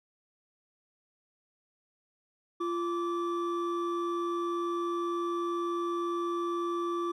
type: tone pair together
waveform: triangle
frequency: 344.9 / 1162.9 Hz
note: F4 / D6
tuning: -22 / -17 cents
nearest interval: octave + major sixth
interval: 2105 cents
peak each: -29 / -32 dBFS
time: 2.6-7.12 s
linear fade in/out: 10 ms
effects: none